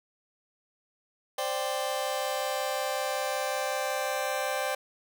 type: chord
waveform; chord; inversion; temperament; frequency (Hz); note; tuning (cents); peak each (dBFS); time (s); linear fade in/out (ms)
sawtooth; C suspended second; none; just; 523.3 / 588.7 / 784.9; C5 / D5 / G5; 0 / +4 / +2; -29; 1.38-4.75; 5
effects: none